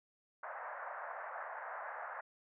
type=band-pass noise; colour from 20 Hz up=pink; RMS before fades=-45 dBFS; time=0.43-2.21 s; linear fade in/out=5 ms; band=590 to 1800 Hz; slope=48 dB/octave; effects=none